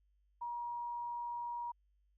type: tone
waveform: sine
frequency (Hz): 953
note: A#5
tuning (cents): +38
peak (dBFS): -38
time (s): 0.41-1.72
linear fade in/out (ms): 10
effects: added 50 Hz sine -70 dBFS peak until 2.17 s